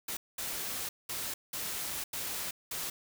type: noise bursts at uneven times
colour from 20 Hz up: white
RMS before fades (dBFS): -37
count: 6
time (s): 0.08-0.17 / 0.38-0.89 / 1.09-1.34 / 1.53-2.04 / 2.13-2.51 / 2.71-2.9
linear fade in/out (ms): 5
effects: none